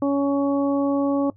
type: harmonic tone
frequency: 280 Hz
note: C#4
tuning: 18 cents sharp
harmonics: 1 / 2 / 3 / 4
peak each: -19 / -24 / -33 / -32 dBFS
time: 0.02-1.3 s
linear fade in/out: 2 ms
effects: noise-tail reverb RT60 0.1 s tail -19 dB re dry + added 101 Hz sine -49 dBFS peak until 1.36 s